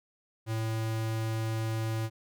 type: tone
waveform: square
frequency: 111.5 Hz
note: A2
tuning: 23 cents sharp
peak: -30 dBFS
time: 0.46-2.1 s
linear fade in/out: 50 ms
effects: none